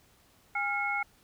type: tone cluster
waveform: sine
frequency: 816 / 1392 / 2180 Hz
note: G#5 / F6 / C#7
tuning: -31 / -6 / -29 cents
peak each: -33 / -34 / -31 dBFS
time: 0.55-1.03 s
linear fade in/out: 5 ms
effects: pink hiss -63 dBFS RMS until 1.23 s